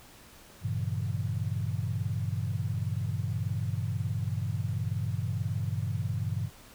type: chord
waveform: sine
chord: G diminished seventh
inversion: none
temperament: equal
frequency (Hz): 98 / 116.54 / 138.59 / 164.81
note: G2 / Bb2 / Db3 / Fb3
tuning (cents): 0 / 0 / 0 / 0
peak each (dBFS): -32 / -33 / -36 / -38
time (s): 0.61-6.5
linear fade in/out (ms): 50
effects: pink hiss -53 dBFS RMS until 6.74 s